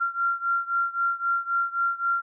sine beating tone pair, 1377 / 1380.8 Hz, F6 / F6, -25 / -20 cents, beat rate 3.8 Hz, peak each -25 / -27 dBFS, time 0-2.22 s, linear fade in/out 20 ms, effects none

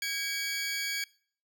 20% pulse tone pair together, 1641.9 / 2270 Hz, G#6 / C#7, -20 / +41 cents, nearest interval tritone, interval 561 cents, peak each -31 / -28 dBFS, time 0.02-1.04 s, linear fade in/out 2 ms, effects noise-tail reverb RT60 0.5 s tail -23 dB re dry

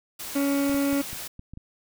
white noise, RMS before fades -36 dBFS, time 0.19-1.28 s, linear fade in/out 10 ms
harmonic tone, 280 Hz, C#4, 18 cents sharp, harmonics 1 / 2 / 3 / 4 / 5 / 7 / 8 / 9 / 10, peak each -22 / -30 / -42 / -41 / -40 / -44 / -43 / -47 / -51 dBFS, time 0.35-1.02 s, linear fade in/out 10 ms
clicks, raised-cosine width 5 ms, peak -28 dBFS, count 7, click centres 0.696 / 0.745 / 0.93 / 1.131 / 1.394 / 1.536 / 1.574 s
effects none

